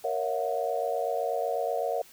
sine chord, F# dominant seventh, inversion first, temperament equal with one note detuned, 466.2 / 554.4 / 659.3 / 727.3 Hz, A#4 / C#5 / E5 / F#5, 0 / 0 / 0 / -30 cents, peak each -32 dBFS, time 0.04-2.02 s, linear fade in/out 5 ms, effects white hiss -54 dBFS RMS until 2.12 s

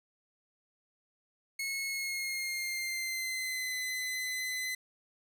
sawtooth tone with pitch glide, 2182 to 2024 Hz, C#7 to B6, -28 to +42 cents, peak -30 dBFS, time 1.59-4.75 s, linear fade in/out 5 ms, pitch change -130 cents, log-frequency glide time 1.87-3.77 s, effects 11-bit

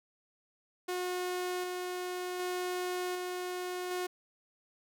sawtooth tone with tremolo, 361.8 Hz, F#4, 39 cents flat, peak -29 dBFS, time 0.88-4.07 s, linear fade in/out 10 ms, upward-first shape square, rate 0.66 Hz, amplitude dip 25%, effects none

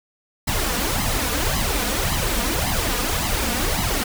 pink noise with flanger, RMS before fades -22 dBFS, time 0.47-4.04 s, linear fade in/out 10 ms, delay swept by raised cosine 0.98 to 4.18 ms, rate 1.8 Hz, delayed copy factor +0.75, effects none

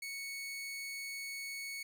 sawtooth tone, 2217 Hz, C#7, in tune, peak -37 dBFS, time 0.02-1.83 s, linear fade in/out 5 ms, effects none

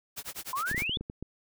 white noise with tremolo, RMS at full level -37 dBFS, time 0.16-0.87 s, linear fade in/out 20 ms, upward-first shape sine, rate 9.8 Hz, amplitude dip 100%
sine exponential sweep, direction up, 1000 to 3556 Hz, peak -29 dBFS, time 0.53-0.97 s, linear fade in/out 2 ms
clicks, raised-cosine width 3 ms, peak -24 dBFS, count 9, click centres 0.714 / 0.746 / 0.779 / 0.821 / 0.895 / 0.971 / 1.01 / 1.099 / 1.226 s
effects none

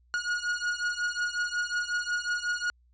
45% pulse beating tone pair, 1441 / 1446.5 Hz, F#6 / F#6, -46 / -40 cents, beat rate 5.5 Hz, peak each -31 dBFS, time 0.14-2.7 s, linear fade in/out 0 ms, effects added 60 Hz sine -60 dBFS peak until 2.93 s + resampled to 16000 Hz

